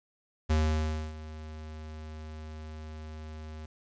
square tone with ADSR envelope, 77.78 Hz, D#2, in tune, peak -23 dBFS, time 0.49-3.66 s, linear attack 18 ms, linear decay 620 ms, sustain -18 dB, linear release 5 ms, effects resampled to 16000 Hz + 10-bit

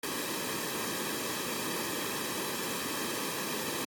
pink noise with comb filter, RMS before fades -34 dBFS, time 0.03-3.85 s, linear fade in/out 5 ms, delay 1.4 ms, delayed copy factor -0.65, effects high-pass 200 Hz 12 dB/octave + AAC 64 kbps

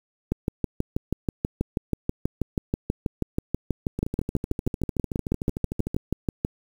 two click trains, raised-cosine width 3 ms, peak -10 / -15 dBFS, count 39 / 27, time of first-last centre 0.32-6.449 / 3.99-5.945 s, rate 6.2 / 13.3 Hz, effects 7-bit

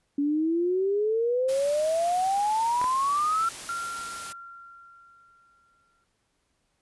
sine exponential sweep, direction up, 281.4 to 1366 Hz, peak -22 dBFS, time 0.18-3.49 s, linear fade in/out 5 ms
white noise, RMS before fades -39 dBFS, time 1.48-4.33 s, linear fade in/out 10 ms
clicks, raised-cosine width 0.5 ms, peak -19 dBFS, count 2, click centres 2.815 / 2.842 s
sine tone with exponential decay, 1377 Hz, F6, 25 cents flat, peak -28 dBFS, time 3.69-6.04 s, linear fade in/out 1 ms, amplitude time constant 510 ms
effects pink hiss -73 dBFS RMS until 6.81 s + resampled to 24000 Hz

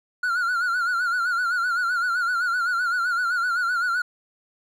triangle tone with vibrato, 1425 Hz, F6, 34 cents sharp, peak -19 dBFS, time 0.23-4.02 s, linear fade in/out 5 ms, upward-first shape sine, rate 7.8 Hz, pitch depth 83 cents each way, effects none

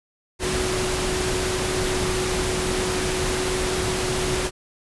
sine tone in noise, 370 Hz, F#4, in tune, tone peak -26 dBFS, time 0.39-4.51 s, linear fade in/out 50 ms, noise pink, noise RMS -25 dBFS, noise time 0.39-4.51 s, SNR -4 dB, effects resampled to 24000 Hz

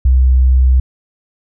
sine tone, 64.1 Hz, C2, 35 cents flat, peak -6 dBFS, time 0.05-0.8 s, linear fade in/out 5 ms, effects none

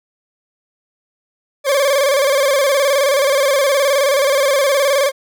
40% pulse tone with vibrato, 554.4 Hz, C#5, in tune, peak -11 dBFS, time 1.64-5.12 s, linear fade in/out 50 ms, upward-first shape square, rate 19 Hz, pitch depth 69 cents each way, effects none

